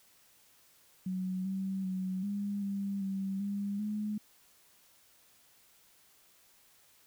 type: tone with pitch steps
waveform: sine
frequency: 185.8 / 191.7 / 186.9 / 202.3 / 198.5 / 193.6 / 201.2 / 210.7 Hz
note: F#3 / G3 / F#3 / G#3 / G3 / G3 / G3 / G#3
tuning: +7 / -38 / +18 / -45 / +22 / -21 / +45 / +25 cents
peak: -32 dBFS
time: 1.06-4.18 s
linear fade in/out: 5 ms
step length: 390 ms
effects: white hiss -64 dBFS RMS until 7.06 s